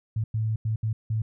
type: tone bursts at uneven times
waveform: sine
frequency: 110 Hz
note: A2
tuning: in tune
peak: -23 dBFS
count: 5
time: 0.16-0.24 / 0.34-0.56 / 0.65-0.76 / 0.83-0.93 / 1.1-1.22 s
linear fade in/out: 5 ms
effects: none